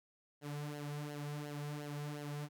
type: tone with flanger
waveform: sawtooth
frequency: 146.83 Hz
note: D3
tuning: in tune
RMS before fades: -43 dBFS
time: 0.41-2.49 s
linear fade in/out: 50 ms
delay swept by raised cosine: 0.82 to 3.32 ms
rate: 2.8 Hz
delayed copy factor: -0.7
effects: none